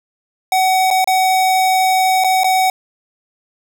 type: tone with dropouts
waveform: square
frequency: 752 Hz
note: F#5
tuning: 28 cents sharp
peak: -12 dBFS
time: 0.52-2.7 s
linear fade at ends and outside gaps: 2 ms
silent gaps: 0.904-0.91 / 1.044-1.074 / 2.239-2.244 / 2.435-2.443 s
effects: none